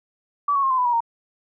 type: tone with pitch steps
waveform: sine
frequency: 1150 / 1109.5 / 1070.5 / 1032.9 / 996.5 / 961.5 / 927.6 Hz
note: D6 / C#6 / C6 / C6 / B5 / B5 / A#5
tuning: -37 / +1 / +39 / -23 / +15 / -47 / -9 cents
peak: -17 dBFS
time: 0.48-1.005 s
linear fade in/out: 5 ms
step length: 75 ms
effects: none